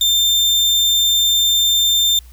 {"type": "tone", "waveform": "35% pulse", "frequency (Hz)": 3590, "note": "A7", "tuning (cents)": 34, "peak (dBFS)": -10, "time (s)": [0.01, 2.19], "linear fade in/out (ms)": 2, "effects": ["added 60 Hz sine -38 dBFS peak until 2.32 s", "white hiss -51 dBFS RMS until 2.32 s"]}